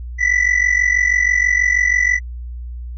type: ring-modulated tone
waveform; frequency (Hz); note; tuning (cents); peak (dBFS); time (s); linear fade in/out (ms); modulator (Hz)
triangle; 1976; B6; 0; -8; 0.18-2.2; 50; 23.1
effects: added 60 Hz sine -26 dBFS peak until 2.97 s + resampled to 16000 Hz